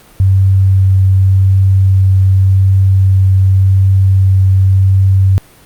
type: tone with vibrato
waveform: sine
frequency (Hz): 95.7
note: G2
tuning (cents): -41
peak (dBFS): -5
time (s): 0.2-5.38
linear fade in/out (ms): 0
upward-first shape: triangle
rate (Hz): 0.88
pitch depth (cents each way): 9
effects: pink hiss -42 dBFS RMS until 5.65 s + Opus 48 kbps